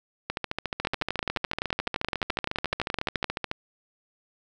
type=two click trains; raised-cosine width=0.3 ms; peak=-10 / -12 dBFS; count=29 / 46; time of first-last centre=0.85-3.243 / 0.3-3.514 s; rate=11.7 / 14 Hz; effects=none